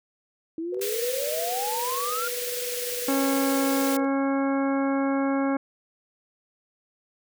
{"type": "exponential sweep", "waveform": "sine", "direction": "up", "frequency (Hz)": [318.6, 1428], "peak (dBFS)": -28, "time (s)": [0.58, 2.28], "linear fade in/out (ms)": 2}
{"type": "tone with tremolo", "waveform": "sine", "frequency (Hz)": 490, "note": "B4", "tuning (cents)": -14, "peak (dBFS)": -30, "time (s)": [0.72, 4.06], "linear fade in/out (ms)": 10, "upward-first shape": "square", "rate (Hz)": 20, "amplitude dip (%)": 45}
{"type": "high-pass noise", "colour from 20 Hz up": "white", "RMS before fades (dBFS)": -32, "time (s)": [0.81, 3.97], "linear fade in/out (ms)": 5, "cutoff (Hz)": 1600, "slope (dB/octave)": 24}
{"type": "harmonic tone", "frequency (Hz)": 273.7, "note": "C#4", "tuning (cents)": -22, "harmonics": [1, 2, 3, 4, 5, 6, 8], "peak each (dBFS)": [-23, -29, -33, -35, -37, -39, -41], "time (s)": [3.08, 5.57], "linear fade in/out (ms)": 5}
{"effects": []}